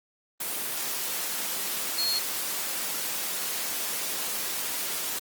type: tone in noise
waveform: sine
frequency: 4275 Hz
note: C8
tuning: 36 cents sharp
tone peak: -25 dBFS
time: 1.98-2.19 s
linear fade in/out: 5 ms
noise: white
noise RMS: -31 dBFS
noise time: 0.4-5.19 s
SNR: +3 dB
effects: high-pass 200 Hz 12 dB/octave + Opus 24 kbps